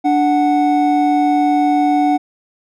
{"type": "tone pair together", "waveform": "triangle", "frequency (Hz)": [293.7, 740], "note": ["D4", "F#5"], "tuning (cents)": [0, 0], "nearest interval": "octave + major third", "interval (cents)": 1600, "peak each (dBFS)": -12, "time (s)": [0.04, 2.18], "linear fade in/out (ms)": 20, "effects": []}